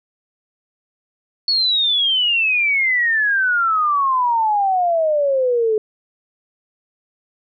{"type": "exponential sweep", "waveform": "sine", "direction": "down", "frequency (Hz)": [4435, 424.4], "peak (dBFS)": -14, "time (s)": [1.48, 5.78], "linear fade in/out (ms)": 2, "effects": []}